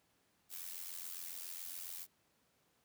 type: noise with amplitude modulation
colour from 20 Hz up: blue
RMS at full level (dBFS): -43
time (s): 0.49-2.07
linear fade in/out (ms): 50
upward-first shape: sine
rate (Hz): 87.2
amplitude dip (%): 75
effects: pink hiss -75 dBFS RMS until 2.84 s + high-pass 100 Hz 12 dB/octave